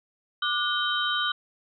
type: tone cluster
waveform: sine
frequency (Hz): 1186 / 1453 / 3100 / 3808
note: D6 / F#6 / G7 / A#7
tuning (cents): +17 / -32 / -20 / +36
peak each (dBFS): -30 / -28 / -29 / -31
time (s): 0.42-1.32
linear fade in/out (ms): 5
effects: none